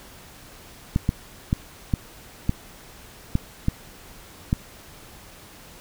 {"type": "clicks", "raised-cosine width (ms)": 5, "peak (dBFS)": -7, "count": 8, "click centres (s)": [0.961, 1.091, 1.529, 1.938, 2.494, 3.354, 3.684, 4.529], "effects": ["pink hiss -46 dBFS RMS until 5.8 s"]}